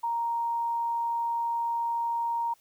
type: tone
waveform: sine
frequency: 933 Hz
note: A#5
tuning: 1 cent sharp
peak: -26 dBFS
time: 0.03-2.54 s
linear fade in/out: 10 ms
effects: white hiss -64 dBFS RMS until 2.6 s